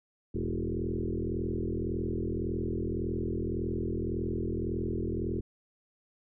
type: tone with frequency modulation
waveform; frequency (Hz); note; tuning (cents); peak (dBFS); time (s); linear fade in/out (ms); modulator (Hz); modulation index
sine; 220; A3; 0; -29; 0.34-5.41; 10; 41.8; 4.5
effects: none